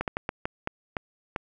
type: slowing click train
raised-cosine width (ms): 0.5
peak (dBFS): -13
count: 8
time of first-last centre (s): 0.01-1.362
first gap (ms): 68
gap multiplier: 1.34
effects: none